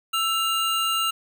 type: tone pair together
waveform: square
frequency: 1326.4 / 2807 Hz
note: E6 / F7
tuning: +10 / +8 cents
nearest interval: octave + minor second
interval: 1298 cents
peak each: -25 dBFS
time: 0.13-1.11 s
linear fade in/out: 10 ms
effects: none